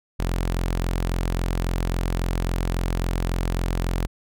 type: tone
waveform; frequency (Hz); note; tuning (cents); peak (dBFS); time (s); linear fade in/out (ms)
sawtooth; 43.65; F1; 0; -18; 0.19-4.07; 10
effects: none